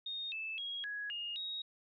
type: tone with pitch steps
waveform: sine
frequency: 3699 / 2628 / 3294 / 1670 / 2844 / 3779 Hz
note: A#7 / E7 / G#7 / G#6 / F7 / A#7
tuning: -14 / -6 / -15 / +9 / +31 / +23 cents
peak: -38 dBFS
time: 0.06-1.62 s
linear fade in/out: 5 ms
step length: 260 ms
effects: none